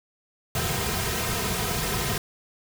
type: noise with comb filter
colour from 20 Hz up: pink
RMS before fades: -27 dBFS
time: 0.55-2.18 s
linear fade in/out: 2 ms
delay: 3.5 ms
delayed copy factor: -0.85
effects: none